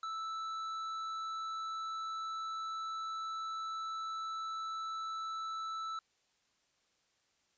sine tone with hard clipping, 1317 Hz, E6, 2 cents flat, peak -39 dBFS, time 0.03-5.99 s, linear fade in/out 2 ms, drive 7 dB, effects white hiss -75 dBFS RMS until 7.57 s + resampled to 16000 Hz

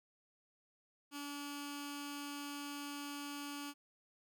15% pulse tone with notch filter, 287.2 Hz, D4, 39 cents flat, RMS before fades -45 dBFS, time 1.11-3.74 s, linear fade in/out 50 ms, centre 620 Hz, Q 0.61, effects none

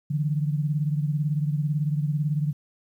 sine beating tone pair, 147 / 165 Hz, D3 / E3, +2 / +2 cents, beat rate 18 Hz, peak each -23 / -29 dBFS, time 0.1-2.53 s, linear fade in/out 10 ms, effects 10-bit

